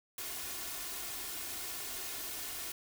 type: noise with comb filter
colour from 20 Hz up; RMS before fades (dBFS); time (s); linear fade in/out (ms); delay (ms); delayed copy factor
white; -41; 0.18-2.72; 2; 2.8; +0.55
effects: none